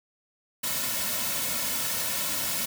white noise with comb filter, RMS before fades -29 dBFS, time 0.63-2.66 s, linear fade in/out 10 ms, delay 2.5 ms, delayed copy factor -0.65, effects none

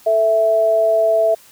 sine tone pair together, 440 / 659.3 Hz, A4 / E5, 0 / 0 cents, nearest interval perfect fifth, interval 700 cents, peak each -21 / -12 dBFS, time 0.06-1.35 s, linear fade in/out 10 ms, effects white hiss -47 dBFS RMS until 1.51 s

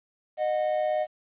triangle tone pair together, 615 / 731.4 Hz, D#5 / F#5, -20 / -20 cents, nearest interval minor third, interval 300 cents, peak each -23 / -27 dBFS, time 0.37-1.07 s, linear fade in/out 50 ms, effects resampled to 8000 Hz + 10-bit

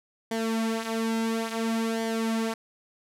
sawtooth tone with flanger, 225.6 Hz, A3, 44 cents sharp, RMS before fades -28 dBFS, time 0.31-2.54 s, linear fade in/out 5 ms, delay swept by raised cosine 0.76 to 6.16 ms, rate 0.58 Hz, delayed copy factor -0.65, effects low-pass 12000 Hz 12 dB/octave

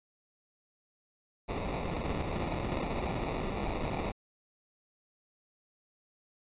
pink noise with sample-and-hold, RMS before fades -34 dBFS, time 1.48-4.12 s, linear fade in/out 10 ms, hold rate 1575 Hz, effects resampled to 8000 Hz

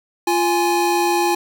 square tone pair together, 347.6 / 831 Hz, F4 / G#5, -8 / +1 cents, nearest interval octave + minor third, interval 1509 cents, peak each -19 dBFS, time 0.27-1.35 s, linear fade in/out 5 ms, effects none

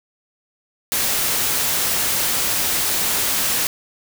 white noise, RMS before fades -20 dBFS, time 0.92-3.67 s, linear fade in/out 0 ms, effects none

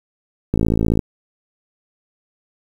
click train, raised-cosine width 3 ms, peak -4 dBFS, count 26, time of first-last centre 0.54-0.992 s, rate 55.3 Hz, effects 7-bit

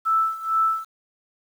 sine tone with tremolo, 1318.5 Hz, E6, in tune, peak -16 dBFS, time 0.05-0.85 s, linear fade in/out 20 ms, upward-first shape sine, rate 2.2 Hz, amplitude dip 85%, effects 8-bit

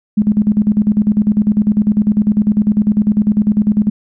sine tone with tremolo, 210 Hz, G#3, 19 cents sharp, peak -7 dBFS, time 0.17-3.9 s, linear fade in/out 10 ms, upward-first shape square, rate 10 Hz, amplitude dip 80%, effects none

